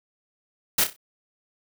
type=noise with echo; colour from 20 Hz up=white; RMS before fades=-20 dBFS; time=0.78-0.84 s; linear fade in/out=5 ms; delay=31 ms; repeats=4; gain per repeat=-9 dB; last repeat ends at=0.964 s; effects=none